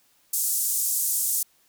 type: band-pass noise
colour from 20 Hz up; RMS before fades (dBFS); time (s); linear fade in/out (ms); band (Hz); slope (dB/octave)
pink; -25; 0.33-1.43; 5; 7400 to 16000; 24
effects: white hiss -63 dBFS RMS until 1.68 s